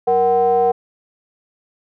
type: ring-modulated tone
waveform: triangle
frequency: 140.1 Hz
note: C#3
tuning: 19 cents sharp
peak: -7 dBFS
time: 0.07-0.72 s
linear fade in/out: 10 ms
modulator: 610 Hz
effects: none